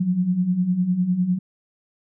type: beating tone pair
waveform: sine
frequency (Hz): 174.1 / 184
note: F3 / F#3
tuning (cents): -5 / -9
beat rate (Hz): 9.9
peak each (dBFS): -25 / -19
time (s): 0-1.39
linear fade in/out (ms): 10
effects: none